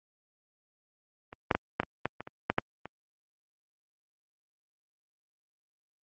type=clicks; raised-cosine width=0.5 ms; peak=-27 / -7 / -11 / -9 / -19 / -12 / -22 / -26 / -9 / -8 / -24 dBFS; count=11; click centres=1.329 / 1.512 / 1.55 / 1.8 / 1.833 / 2.056 / 2.206 / 2.274 / 2.5 / 2.584 / 2.856 s; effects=high-pass 80 Hz 12 dB/octave + Opus 32 kbps